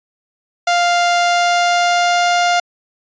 sawtooth tone with pitch glide, 699 to 703 Hz, F5 to F5, +1 to +11 cents, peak -8 dBFS, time 0.67-2.6 s, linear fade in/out 5 ms, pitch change +10 cents, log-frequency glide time 1.2-2.33 s, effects resampled to 16000 Hz

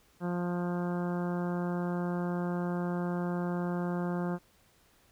harmonic tone, 176.1 Hz, F3, 15 cents sharp, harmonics 1 / 2 / 3 / 4 / 5 / 6 / 7 / 8 / 9, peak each -31 / -37 / -41 / -43 / -45 / -47 / -48 / -49 / -50 dBFS, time 0.2-4.39 s, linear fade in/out 50 ms, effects pink hiss -65 dBFS RMS until 5.11 s

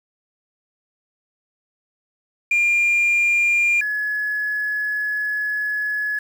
sine tone pair in turn, 2400 / 1697.1 Hz, D7 / G#6, +37 / +37 cents, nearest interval tritone, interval 600 cents, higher first, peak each -13 / -20 dBFS, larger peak first, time 2.51-3.81 / 3.81-6.19 s, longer second, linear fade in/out 5 ms, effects tanh soft clip ceiling -12 dBFS + 7-bit

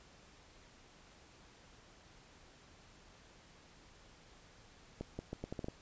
accelerating click train, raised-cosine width 2 ms, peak -27 dBFS, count 8, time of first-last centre 5.01-5.684 s, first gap 180 ms, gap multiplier 0.78, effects pink hiss -61 dBFS RMS until 5.81 s + resampled to 16000 Hz

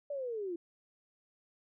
sine linear sweep, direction down, 587.3 to 329.6 Hz, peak -35 dBFS, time 0.1-0.56 s, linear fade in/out 5 ms, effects none

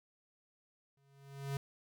square tone with exponential growth, 138.59 Hz, C#3, in tune, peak -34 dBFS, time 0.97-1.57 s, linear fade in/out 2 ms, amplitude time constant 130 ms, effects none

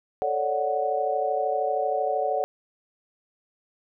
sine chord, D major seventh, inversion second, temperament equal, 440 / 554.4 / 587.3 / 740 Hz, A4 / C#5 / D5 / F#5, 0 / 0 / 0 / 0 cents, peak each -30 / -29 / -29 / -26 dBFS, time 0.22-2.44 s, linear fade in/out 0 ms, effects none

